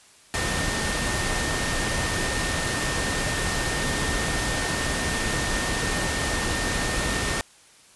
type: tone in noise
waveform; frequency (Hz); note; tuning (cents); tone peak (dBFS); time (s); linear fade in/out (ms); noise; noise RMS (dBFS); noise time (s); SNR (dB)
sine; 1824; A#6; -38; -31; 0.34-7.41; 0; pink; -26; 0.34-7.41; -8
effects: white hiss -53 dBFS RMS until 7.95 s + resampled to 24000 Hz